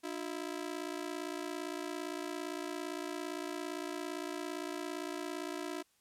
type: ring-modulated tone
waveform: sawtooth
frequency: 329.6 Hz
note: E4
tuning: in tune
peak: -31 dBFS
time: 0.03-5.83 s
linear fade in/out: 20 ms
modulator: 28.8 Hz
effects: white hiss -72 dBFS RMS until 6 s + low-pass 12000 Hz 12 dB/octave